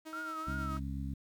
sawtooth tone with tremolo, 316.1 Hz, D#4, 27 cents sharp, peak -39 dBFS, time 0.05-0.8 s, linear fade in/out 20 ms, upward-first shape sine, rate 9.2 Hz, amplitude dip 35%
sine tone with vibrato, 1343 Hz, E6, 32 cents sharp, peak -38 dBFS, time 0.13-0.77 s, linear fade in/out 0 ms, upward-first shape triangle, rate 2.9 Hz, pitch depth 120 cents each way
harmonic tone, 67.9 Hz, C#2, 35 cents flat, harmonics 1 / 2 / 3 / 4, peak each -38 / -41 / -43 / -44 dBFS, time 0.47-1.14 s, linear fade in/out 5 ms
effects 11-bit

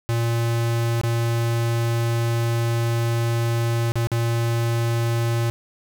square tone with dropouts, 116.54 Hz, A#2, in tune, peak -20 dBFS, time 0.09-5.5 s, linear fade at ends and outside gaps 0 ms, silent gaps 1.013-1.035 / 3.92-3.956 / 4.071-4.117 s, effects none

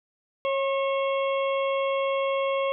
harmonic tone with a mistuned harmonic, 546 Hz, C#5, 26 cents flat, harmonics 1 / 2 / 4 / 5 / 6, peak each -24 / -30 / -36 / -38 / -40 dBFS, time 0.45-2.72 s, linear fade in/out 0 ms, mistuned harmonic 2, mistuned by -15 cents, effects none

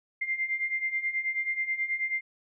sine beating tone pair, 2093 / 2102.3 Hz, C7 / C7, 0 / +8 cents, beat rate 9.3 Hz, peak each -33 / -29 dBFS, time 0.21-2.21 s, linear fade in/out 10 ms, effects none

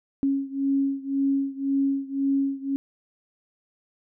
sine beating tone pair, 274.1 / 276 Hz, C#4 / C#4, -19 / -7 cents, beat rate 1.9 Hz, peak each -24 / -26 dBFS, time 0.23-2.76 s, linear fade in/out 0 ms, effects none

